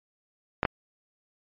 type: clicks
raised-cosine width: 0.5 ms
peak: -8 dBFS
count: 2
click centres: 0.631 / 0.652 s
effects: MP3 32 kbps